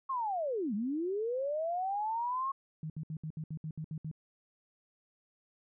sine linear two-way sweep, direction down then up, 1098 to 194 to 1098 Hz, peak -31 dBFS, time 0.09-2.52 s, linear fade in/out 10 ms, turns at 0.74 s
sine tone bursts, 156.4 Hz, D#3, 9 cents sharp, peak -36 dBFS, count 10, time 2.83-4.114 s, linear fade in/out 2 ms, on 69 ms, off 66 ms
effects none

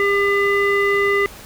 square tone with low-pass filter, 401.2 Hz, G4, 40 cents sharp, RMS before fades -17 dBFS, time 0-1.26 s, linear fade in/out 0 ms, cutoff 2000 Hz, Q 4.3, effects pink hiss -39 dBFS RMS until 1.45 s

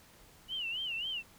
sine tone with vibrato, 2903 Hz, F#7, 34 cents flat, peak -34 dBFS, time 0.48-1.23 s, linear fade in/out 50 ms, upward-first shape sine, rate 3.7 Hz, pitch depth 150 cents each way, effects pink hiss -59 dBFS RMS until 1.38 s

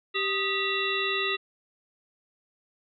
harmonic tone with a mistuned harmonic, 390 Hz, G4, 9 cents flat, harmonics 1 / 3 / 5 / 7 / 9 / 10, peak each -32 / -33 / -32 / -30 / -36 / -33 dBFS, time 0.14-1.37 s, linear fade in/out 20 ms, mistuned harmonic 3, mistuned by +110 cents, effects none

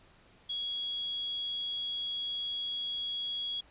sine tone, 3327 Hz, G#7, 2 cents sharp, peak -32 dBFS, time 0.49-3.61 s, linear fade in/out 10 ms, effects pink hiss -61 dBFS RMS until 3.7 s + resampled to 8000 Hz

